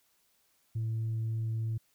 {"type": "tone", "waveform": "sine", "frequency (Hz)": 112.1, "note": "A2", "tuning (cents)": 33, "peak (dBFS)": -28, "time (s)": [0.75, 1.78], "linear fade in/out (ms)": 10, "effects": ["tanh soft clip ceiling -28 dBFS", "white hiss -71 dBFS RMS until 1.94 s"]}